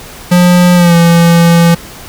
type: tone with pitch glide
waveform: square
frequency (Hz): 177.7 to 169.38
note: F3 to E3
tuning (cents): +30 to +47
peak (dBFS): -4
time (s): 0.31-1.75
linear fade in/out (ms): 10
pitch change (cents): -83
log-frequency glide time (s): 0.75-0.95
effects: pink hiss -30 dBFS RMS until 2.08 s